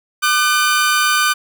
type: tone pair together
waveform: sawtooth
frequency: 1200 / 1511.9 Hz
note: D6 / F#6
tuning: +37 / +37 cents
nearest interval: major third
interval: 400 cents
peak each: -12 dBFS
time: 0.22-1.34 s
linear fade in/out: 20 ms
effects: none